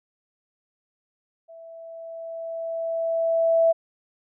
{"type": "tone with level ramp", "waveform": "sine", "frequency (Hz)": 660, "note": "E5", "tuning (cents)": 2, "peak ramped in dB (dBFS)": [-42, -14], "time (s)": [1.48, 3.73], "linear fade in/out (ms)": 20, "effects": []}